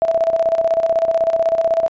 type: tone with tremolo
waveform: sine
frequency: 659.3 Hz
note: E5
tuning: in tune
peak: -11 dBFS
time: 0.02-1.88 s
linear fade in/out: 0 ms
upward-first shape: square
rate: 16 Hz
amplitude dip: 65%
effects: resampled to 16000 Hz